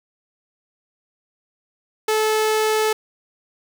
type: tone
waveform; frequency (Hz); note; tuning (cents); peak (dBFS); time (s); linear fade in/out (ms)
sawtooth; 433.8; A4; -25; -13; 2.08-2.93; 5
effects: none